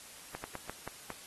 slowing click train, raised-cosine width 0.5 ms, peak -24 dBFS, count 6, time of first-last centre 0.35-1.103 s, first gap 90 ms, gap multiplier 1.26, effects white hiss -51 dBFS RMS until 1.26 s + AAC 32 kbps

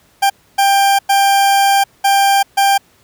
40% pulse tone bursts at uneven times, 792 Hz, G5, 18 cents sharp, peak -8 dBFS, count 5, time 0.22-0.3 / 0.58-0.99 / 1.09-1.84 / 2.04-2.43 / 2.57-2.78 s, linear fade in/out 10 ms, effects pink hiss -52 dBFS RMS until 3.03 s + high-pass 60 Hz 12 dB/octave

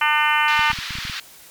harmonic tone, 300 Hz, D4, 37 cents sharp, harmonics 3 / 4 / 5 / 6 / 7 / 8 / 9 / 10, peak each -21 / -22 / -23 / -24 / -24 / -25 / -26 / -26 dBFS, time 0.01-0.72 s, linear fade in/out 5 ms
white band-pass noise, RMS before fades -30 dBFS, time 0.48-1.2 s, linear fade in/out 2 ms, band 1200 to 4500 Hz, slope 24 dB/octave
clicks, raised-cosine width 5 ms, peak -22 dBFS, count 9, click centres 0.593 / 0.702 / 0.732 / 0.788 / 0.907 / 0.954 / 0.986 / 1.052 / 1.098 s
effects white hiss -45 dBFS RMS until 1.5 s + MP3 96 kbps

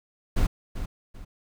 brown noise with echo, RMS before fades -21 dBFS, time 0.36-0.47 s, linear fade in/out 10 ms, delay 390 ms, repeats 2, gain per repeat -10 dB, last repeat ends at 1.25 s, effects none

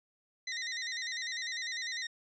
20% pulse tone with vibrato, 1938 Hz, B6, 33 cents flat, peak -30 dBFS, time 0.47-2.07 s, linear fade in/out 5 ms, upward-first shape square, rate 10 Hz, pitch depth 74 cents each way, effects resampled to 16000 Hz

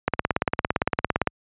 click train, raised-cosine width 0.5 ms, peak -4 dBFS, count 22, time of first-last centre 0.08-1.273 s, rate 17.6 Hz, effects high-pass 60 Hz 12 dB/octave + resampled to 8000 Hz

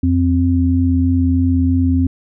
sine tone pair together, 86.17 / 261.6 Hz, F2 / C4, -23 / 0 cents, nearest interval octave + perfect fifth, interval 1923 cents, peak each -14 dBFS, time 0.03-2.07 s, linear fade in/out 5 ms, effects none

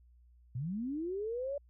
sine linear sweep, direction up, 112.9 to 581 Hz, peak -34 dBFS, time 0.55-1.58 s, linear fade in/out 5 ms, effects added 60 Hz sine -59 dBFS peak until 1.69 s

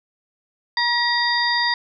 harmonic tone with a mistuned harmonic, 955 Hz, A#5, 42 cents sharp, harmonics 1 / 2 / 4 / 5, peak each -23 / -21 / -26 / -23 dBFS, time 0.77-1.74 s, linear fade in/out 2 ms, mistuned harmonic 4, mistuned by -62 cents, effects none

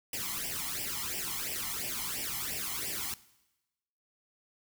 white noise with flanger, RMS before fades -36 dBFS, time 0.13-3.14 s, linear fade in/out 2 ms, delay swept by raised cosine 0.37 to 0.98 ms, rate 2.9 Hz, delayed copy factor +0.85, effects noise-tail reverb RT60 1.0 s tail -19 dB re dry

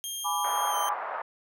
15% pulse tone with pitch glide, 3214 to 3133 Hz, G7 to G7, +43 to -2 cents, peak -26 dBFS, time 0.04-0.89 s, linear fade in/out 0 ms, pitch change -45 cents, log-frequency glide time 0.68-0.76 s
sine chord, G# diminished, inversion none, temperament equal, 830.6 / 987.8 / 1174.7 Hz, G#5 / B5 / D6, 0 / 0 / 0 cents, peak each -31 dBFS, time 0.24-0.95 s, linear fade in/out 20 ms
pink band-pass noise, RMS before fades -34 dBFS, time 0.44-1.22 s, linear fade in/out 5 ms, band 700 to 1400 Hz, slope 24 dB/octave
effects none

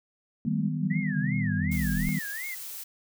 sine linear sweep, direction down, 233.1 to 33.19 Hz, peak -30 dBFS, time 0.45-2.09 s, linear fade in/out 0 ms
sine chord, Eb augmented, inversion none, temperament equal with one note detuned, 156.37 / 196 / 246.9 Hz, Eb3 / G3 / B3, +9 / 0 / 0 cents, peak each -29 / -29 / -33 dBFS, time 0.46-2.19 s, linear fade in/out 5 ms
sine tone with vibrato, 1871 Hz, A#6, 6 cents sharp, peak -34 dBFS, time 0.9-2.55 s, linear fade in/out 10 ms, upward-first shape sine, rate 2.7 Hz, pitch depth 250 cents each way
blue noise, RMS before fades -39 dBFS, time 1.71-2.84 s, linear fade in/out 10 ms
effects none

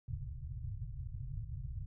white low-pass noise, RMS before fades -42 dBFS, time 0.08-1.86 s, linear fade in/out 5 ms, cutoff 140 Hz, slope 96 dB/octave, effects none

